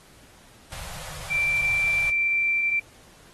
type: band-stop noise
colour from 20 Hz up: pink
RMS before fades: -38 dBFS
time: 0.72-2.1 s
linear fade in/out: 0 ms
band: 170 to 520 Hz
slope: 48 dB/octave
type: tone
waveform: sine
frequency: 2349 Hz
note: D7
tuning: in tune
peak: -20 dBFS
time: 1.3-2.8 s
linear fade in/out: 10 ms
effects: pink hiss -53 dBFS RMS until 3.33 s + AAC 32 kbps